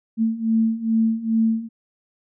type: beating tone pair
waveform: sine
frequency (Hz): 222.7 / 225.1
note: A3 / A3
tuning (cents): +21 / +40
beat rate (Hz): 2.4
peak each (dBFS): -22 / -19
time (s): 0.17-1.69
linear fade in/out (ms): 50
effects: none